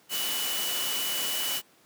sine tone in noise, 2960 Hz, F#7, in tune, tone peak -32 dBFS, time 0.09-1.62 s, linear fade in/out 50 ms, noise white, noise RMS -31 dBFS, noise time 0.09-1.62 s, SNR -4 dB, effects pink hiss -60 dBFS RMS until 1.85 s + high-pass 200 Hz 12 dB/octave

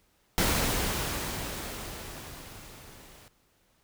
pink noise with level ramp, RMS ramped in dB -25 to -53 dBFS, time 0.38-3.28 s, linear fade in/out 0 ms, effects pink hiss -68 dBFS RMS until 3.83 s

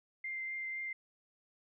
sine tone with vibrato, 2093 Hz, C7, in tune, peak -37 dBFS, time 0.24-0.93 s, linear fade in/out 5 ms, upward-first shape triangle, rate 4 Hz, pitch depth 13 cents each way, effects none

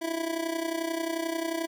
25% pulse tone with amplitude modulation, 329.7 Hz, E4, in tune, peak -22 dBFS, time 0.01-1.67 s, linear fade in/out 20 ms, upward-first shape sine, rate 31.3 Hz, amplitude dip 70%, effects none

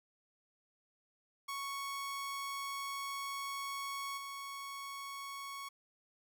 sawtooth tone with level steps, 1108.7 Hz, C#6, in tune, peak -35 / -39 dBFS, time 1.48-5.69 s, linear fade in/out 10 ms, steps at 4.17 s, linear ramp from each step 10 ms, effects none

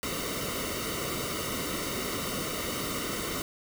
pink noise with comb filter, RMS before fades -33 dBFS, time 0.03-3.42 s, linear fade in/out 0 ms, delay 1.2 ms, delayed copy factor -0.75, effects none

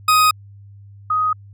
40% pulse / sine tone pair in turn, 1252 / 1252 Hz, D#6 / D#6, +10 / +10 cents, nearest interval unison, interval 0 cents, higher neither, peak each -10 / -15 dBFS, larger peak first, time 0.08-0.31 / 1.1-1.33 s, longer neither, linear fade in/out 5 ms, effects added 100 Hz sine -39 dBFS peak until 1.53 s

